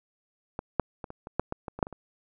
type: clicks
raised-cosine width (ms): 1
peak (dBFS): -18 / -8 / -22 / -26 / -25 / -10 / -17 / -21 / -24 / -8 / -25 / -27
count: 12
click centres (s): 0.591 / 0.797 / 1.042 / 1.104 / 1.271 / 1.396 / 1.524 / 1.682 / 1.79 / 1.828 / 1.869 / 1.927
effects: none